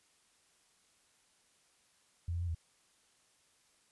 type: tone with pitch steps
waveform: sine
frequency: 85.3 / 85.9 / 87.6 / 82.2 Hz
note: F2 / F2 / F2 / E2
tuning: -40 / -28 / +6 / -4 cents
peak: -33 dBFS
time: 2.28-2.548 s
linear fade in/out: 5 ms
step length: 67 ms
effects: white hiss -70 dBFS RMS until 3.91 s + resampled to 24000 Hz